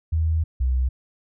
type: tone pair in turn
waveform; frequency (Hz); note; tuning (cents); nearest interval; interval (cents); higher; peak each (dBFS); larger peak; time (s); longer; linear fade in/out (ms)
sine; 80.3 / 63.87; E2 / C2; -45 / -41; major third; 396; first; -18; neither; 0.12-0.44 / 0.6-0.89; first; 10
effects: none